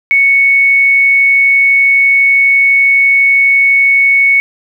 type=tone; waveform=sine; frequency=2217 Hz; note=C#7; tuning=in tune; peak=-5 dBFS; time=0.11-4.4 s; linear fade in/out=0 ms; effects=7-bit